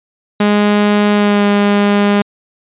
sawtooth tone with pitch glide, 207.1 to 203.7 Hz, G#3 to G#3, -5 to -33 cents, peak -5 dBFS, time 0.4-2.22 s, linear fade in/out 5 ms, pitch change -28 cents, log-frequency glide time 1.13-1.45 s, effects resampled to 8000 Hz

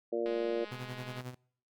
harmonic tone, 116.54 Hz, A#2, in tune, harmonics 2 / 3 / 4 / 5 / 6, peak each -44 / -34 / -34 / -36 / -46 dBFS, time 0.12-0.65 s, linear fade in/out 10 ms
click train, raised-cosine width 0.3 ms, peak -31 dBFS, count 199, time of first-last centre 0.26-1.207 s, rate 209 Hz
sawtooth tone with tremolo, 125.6 Hz, B2, 30 cents sharp, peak -34 dBFS, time 0.71-1.35 s, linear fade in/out 10 ms, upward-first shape sine, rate 11 Hz, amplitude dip 70%
effects noise-tail reverb RT60 0.6 s tail -25 dB re dry

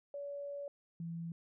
sine tone pair in turn, 569 / 167.27 Hz, C#5 / E3, +45 / +26 cents, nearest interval octave + major sixth, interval 2119 cents, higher first, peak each -40 / -39 dBFS, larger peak second, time 0.14-0.68 / 1-1.32 s, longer first, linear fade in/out 2 ms, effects none

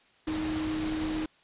sine tone in noise, 312.4 Hz, D#4, 7 cents sharp, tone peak -29 dBFS, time 0.27-1.26 s, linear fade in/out 5 ms, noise pink, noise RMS -37 dBFS, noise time 0.27-1.26 s, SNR +5 dB, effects white hiss -62 dBFS RMS until 1.43 s + resampled to 8000 Hz

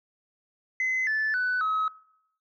sine tone with pitch steps, 2042 / 1747.1 / 1494.8 / 1279 Hz, C7 / A6 / F#6 / D#6, -43 / -13 / +17 / +47 cents, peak -22 dBFS, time 0.8-1.88 s, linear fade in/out 2 ms, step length 270 ms, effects noise-tail reverb RT60 0.8 s tail -24 dB re dry + tanh soft clip ceiling -21 dBFS

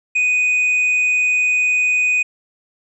triangle tone, 2489 Hz, D#7, in tune, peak -12 dBFS, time 0.15-2.23 s, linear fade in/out 10 ms, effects resampled to 24000 Hz

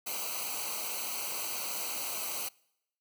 white noise with comb filter, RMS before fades -36 dBFS, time 0.06-2.49 s, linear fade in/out 10 ms, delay 0.57 ms, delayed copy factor -0.9, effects noise-tail reverb RT60 0.8 s tail -25 dB re dry

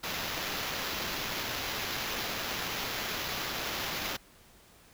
white noise with sample-and-hold, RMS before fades -35 dBFS, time 0.03-4.17 s, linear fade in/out 10 ms, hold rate 8820 Hz, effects pink hiss -58 dBFS RMS until 4.93 s

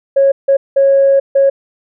sine tone bursts at uneven times, 549 Hz, C#5, 17 cents flat, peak -5 dBFS, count 4, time 0.16-0.32 / 0.48-0.57 / 0.76-1.2 / 1.35-1.5 s, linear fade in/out 10 ms, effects tanh soft clip ceiling -2 dBFS

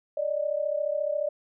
sine tone pair together, 576.7 / 611 Hz, D5 / D#5, -32 / -32 cents, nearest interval minor second, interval 100 cents, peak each -28 dBFS, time 0.17-1.29 s, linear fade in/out 5 ms, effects none

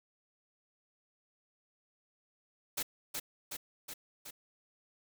white noise with echo, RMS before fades -35 dBFS, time 2.77-2.83 s, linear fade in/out 10 ms, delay 370 ms, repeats 4, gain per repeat -3 dB, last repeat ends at 4.31 s, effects none

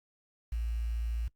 sine tone with quantisation, 57 Hz, A#1, 38 cents flat, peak -30 dBFS, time 0.52-1.28 s, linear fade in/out 5 ms, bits 9, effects noise-tail reverb RT60 0.1 s tail -24 dB re dry + Opus 48 kbps

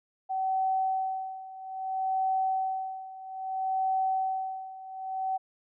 sine tone with tremolo, 761 Hz, F#5, 48 cents sharp, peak -24 dBFS, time 0.29-5.38 s, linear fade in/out 20 ms, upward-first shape sine, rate 0.61 Hz, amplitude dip 85%, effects none

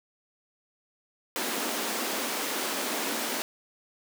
pink high-pass noise, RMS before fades -31 dBFS, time 1.36-3.42 s, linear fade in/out 0 ms, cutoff 220 Hz, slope 48 dB/octave, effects none

